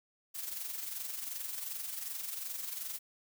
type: noise with amplitude modulation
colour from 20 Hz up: blue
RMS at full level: -38 dBFS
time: 0.34-2.99 s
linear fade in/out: 20 ms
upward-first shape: sine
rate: 22.7 Hz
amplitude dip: 55%
effects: none